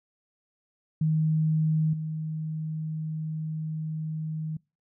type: tone with level steps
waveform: sine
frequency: 156.9 Hz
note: D#3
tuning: 15 cents sharp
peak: -21 / -29 dBFS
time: 1.01-4.57 s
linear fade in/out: 5 ms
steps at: 1.93 s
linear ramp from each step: 5 ms
effects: noise-tail reverb RT60 0.3 s tail -26 dB re dry